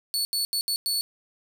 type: tone bursts at uneven times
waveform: sawtooth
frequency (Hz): 4435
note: C#8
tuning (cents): 0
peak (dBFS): -21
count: 5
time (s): 0.14-0.25 / 0.33-0.45 / 0.53-0.61 / 0.68-0.76 / 0.86-1.01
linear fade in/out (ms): 0
effects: none